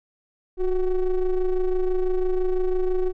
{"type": "ring-modulated tone", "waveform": "triangle", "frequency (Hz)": 190, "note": "F#3", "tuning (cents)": 46, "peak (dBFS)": -14, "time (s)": [0.57, 3.13], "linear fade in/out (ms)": 50, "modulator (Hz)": 177, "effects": []}